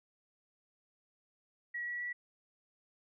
sine tone with pitch steps, 1920 / 1933.4 / 1946.8 Hz, B6 / B6 / B6, -49 / -37 / -25 cents, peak -36 dBFS, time 1.74-2.13 s, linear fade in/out 10 ms, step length 130 ms, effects none

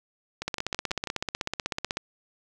two click trains, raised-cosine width 0.2 ms, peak -15 / -11 dBFS, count 5 / 25, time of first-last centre 0.42-1.073 / 0.48-1.971 s, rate 6.13 / 16.1 Hz, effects none

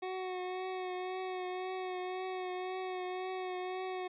25% pulse tone with vibrato, 369.2 Hz, F#4, 4 cents flat, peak -33 dBFS, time 0.02-4.08 s, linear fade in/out 10 ms, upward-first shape triangle, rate 1.9 Hz, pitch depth 27 cents each way, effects resampled to 8000 Hz

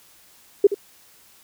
sine tone with echo, 403.2 Hz, G4, 49 cents sharp, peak -8 dBFS, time 0.64-0.67 s, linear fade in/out 5 ms, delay 75 ms, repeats 1, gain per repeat -12 dB, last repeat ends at 0.745 s, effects white hiss -53 dBFS RMS until 1.43 s

